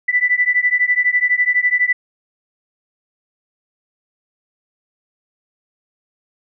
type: beating tone pair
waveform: sine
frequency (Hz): 1975.5 / 1987.5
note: B6 / B6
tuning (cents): 0 / +10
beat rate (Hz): 12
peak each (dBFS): -16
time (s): 0.08-1.93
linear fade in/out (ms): 10
effects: none